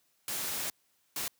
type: noise bursts at uneven times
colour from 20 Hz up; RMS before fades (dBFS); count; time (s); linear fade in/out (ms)
white; -35; 2; 0.28-0.7 / 1.16-1.28; 2
effects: white hiss -72 dBFS RMS until 1.39 s + high-pass 80 Hz 12 dB/octave